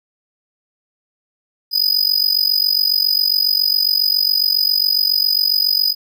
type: tone with amplitude modulation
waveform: square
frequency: 4978 Hz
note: D#8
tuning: in tune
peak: -10 dBFS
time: 1.71-5.95 s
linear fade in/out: 50 ms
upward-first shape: sine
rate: 47.3 Hz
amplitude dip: 90%
effects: none